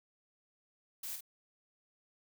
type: noise with echo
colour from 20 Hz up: blue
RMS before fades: -42 dBFS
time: 1.03-1.16 s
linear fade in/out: 5 ms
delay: 48 ms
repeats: 1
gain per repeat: -5 dB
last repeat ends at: 1.208 s
effects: none